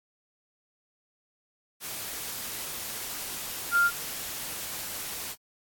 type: tone in noise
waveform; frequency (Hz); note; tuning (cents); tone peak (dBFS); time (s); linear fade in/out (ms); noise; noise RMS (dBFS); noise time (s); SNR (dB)
sine; 1396.9; F6; 0; -19; 3.71-3.91; 50; white; -36; 1.8-5.36; +14
effects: AAC 64 kbps